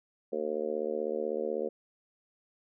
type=harmonic tone; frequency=76.1 Hz; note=D#2; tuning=38 cents flat; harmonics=3 / 4 / 5 / 6 / 7 / 8 / 9; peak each=-41 / -44 / -36 / -34 / -35 / -47 / -47 dBFS; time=0.32-1.69 s; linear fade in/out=10 ms; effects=none